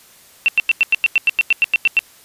sine tone bursts, 2700 Hz, E7, 41 cents sharp, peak -9 dBFS, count 14, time 0.46-1.991 s, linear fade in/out 0 ms, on 23 ms, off 93 ms, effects white hiss -47 dBFS RMS until 2.24 s + resampled to 32000 Hz

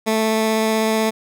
15% pulse tone with vibrato, 220 Hz, A3, in tune, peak -10 dBFS, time 0.06-1.11 s, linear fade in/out 20 ms, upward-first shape triangle, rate 16 Hz, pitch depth 9 cents each way, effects none

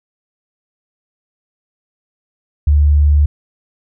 sine tone, 73.42 Hz, D2, in tune, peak -7 dBFS, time 2.67-3.26 s, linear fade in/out 5 ms, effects none

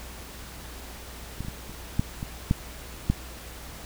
clicks, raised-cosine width 5 ms, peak -20 / -25 / -22 / -28 / -9 / -19 / -8 / -8 dBFS, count 8, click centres 1.406 / 1.449 / 1.484 / 1.696 / 1.995 / 2.229 / 2.511 / 3.1 s, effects added 60 Hz sine -43 dBFS peak until 3.85 s + pink hiss -43 dBFS RMS until 3.85 s

